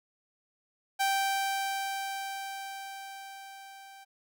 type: tone with level ramp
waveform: sawtooth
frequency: 782 Hz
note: G5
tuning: 4 cents flat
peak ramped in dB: -21 to -45 dBFS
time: 0.99-4.05 s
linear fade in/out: 20 ms
effects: none